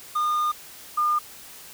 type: tone pair in turn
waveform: triangle / sine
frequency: 1217 / 1210.5 Hz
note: D#6 / D#6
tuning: -39 / -48 cents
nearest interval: unison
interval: 9 cents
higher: first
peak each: -19 dBFS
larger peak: neither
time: 0.15-0.52 / 0.97-1.19 s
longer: first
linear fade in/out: 10 ms
effects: white hiss -44 dBFS RMS until 1.73 s